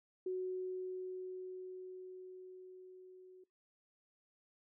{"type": "tone with level ramp", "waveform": "sine", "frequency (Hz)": 370, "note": "F#4", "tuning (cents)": 0, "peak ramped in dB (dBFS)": [-35, -55], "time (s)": [0.26, 3.44], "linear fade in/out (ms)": 5, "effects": ["noise-tail reverb RT60 0.2 s tail -22 dB re dry"]}